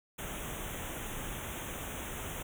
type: band-stop noise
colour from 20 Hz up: pink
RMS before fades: -40 dBFS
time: 0.18-2.43 s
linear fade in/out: 10 ms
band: 3600 to 6000 Hz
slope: 96 dB/octave
effects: none